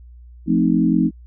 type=chord; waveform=sine; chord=F dominant seventh; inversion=none; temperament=equal; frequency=174.61 / 220 / 261.6 / 311.1 Hz; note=F3 / A3 / C4 / Eb4; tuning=0 / 0 / 0 / 0 cents; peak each=-19 dBFS; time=0.46-1.11 s; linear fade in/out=50 ms; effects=added 60 Hz sine -39 dBFS peak until 1.26 s